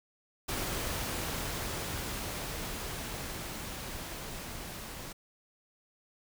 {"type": "noise with level ramp", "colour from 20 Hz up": "pink", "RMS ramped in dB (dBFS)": [-34, -43], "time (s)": [0.48, 5.13], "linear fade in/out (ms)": 10, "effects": []}